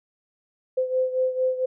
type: beating tone pair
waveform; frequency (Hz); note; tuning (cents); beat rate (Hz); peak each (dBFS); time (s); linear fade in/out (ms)
sine; 513 / 517.4; C5 / C5; -34 / -19; 4.4; -22 / -27; 0.77-1.66; 10
effects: none